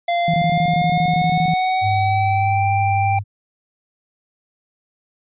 square tone with pitch glide, 692 to 785.8 Hz, F5 to G5, -16 to +4 cents, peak -17 dBFS, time 0.08-3.19 s, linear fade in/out 5 ms, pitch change +220 cents, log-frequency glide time 0.25-2.67 s
sine tone bursts, 164.1 Hz, E3, 8 cents flat, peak -17 dBFS, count 16, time 0.28-1.539 s, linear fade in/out 2 ms, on 59 ms, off 21 ms
sine tone with vibrato, 101.8 Hz, G#2, 34 cents flat, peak -19 dBFS, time 1.81-3.24 s, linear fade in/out 50 ms, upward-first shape sine, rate 3.3 Hz, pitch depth 12 cents each way
effects resampled to 8000 Hz

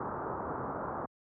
white low-pass noise, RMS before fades -37 dBFS, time 0-1.06 s, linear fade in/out 5 ms, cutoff 1300 Hz, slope 48 dB/octave, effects high-pass 80 Hz 12 dB/octave

